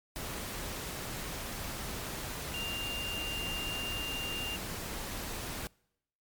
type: tone in noise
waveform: sine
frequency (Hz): 2794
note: F7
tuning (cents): 0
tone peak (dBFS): -36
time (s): 2.54-4.56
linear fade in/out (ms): 0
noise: pink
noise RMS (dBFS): -39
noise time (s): 0.16-5.67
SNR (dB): 0
effects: noise-tail reverb RT60 0.8 s tail -26 dB re dry + MP3 96 kbps